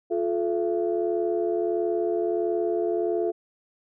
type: tone cluster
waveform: sine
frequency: 351.9 / 433.4 / 676 Hz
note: F4 / A4 / E5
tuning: +13 / -26 / +43 cents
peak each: -25 / -26 / -30 dBFS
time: 0.1-3.32 s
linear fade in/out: 20 ms
effects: tanh soft clip ceiling -13 dBFS